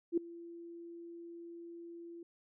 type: tone with ADSR envelope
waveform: sine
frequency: 339.8 Hz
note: F4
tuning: 47 cents flat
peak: -25 dBFS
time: 0.12-2.23 s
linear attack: 54 ms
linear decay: 4 ms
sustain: -21 dB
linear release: 3 ms
effects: none